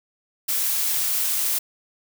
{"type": "noise", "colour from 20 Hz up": "blue", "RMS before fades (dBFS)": -23, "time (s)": [0.48, 1.59], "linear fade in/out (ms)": 10, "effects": []}